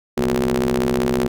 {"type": "ring-modulated tone", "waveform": "sawtooth", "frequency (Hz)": 65.41, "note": "C2", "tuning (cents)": 0, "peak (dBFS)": -10, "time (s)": [0.17, 1.28], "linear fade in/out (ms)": 10, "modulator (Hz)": 302, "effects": []}